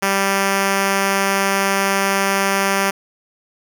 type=tone; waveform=5% pulse; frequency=196 Hz; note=G3; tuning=in tune; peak=-4 dBFS; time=0.02-2.91 s; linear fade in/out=10 ms; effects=none